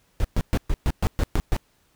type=noise bursts; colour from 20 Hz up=brown; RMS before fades=-20 dBFS; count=9; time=0.2-1.565 s; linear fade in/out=0 ms; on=45 ms; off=120 ms; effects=pink hiss -64 dBFS RMS until 1.95 s